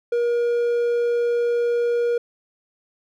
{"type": "tone", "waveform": "triangle", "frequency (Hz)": 475.6, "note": "A#4", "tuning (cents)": 35, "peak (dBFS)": -16, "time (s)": [0.12, 2.18], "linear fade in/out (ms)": 5, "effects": []}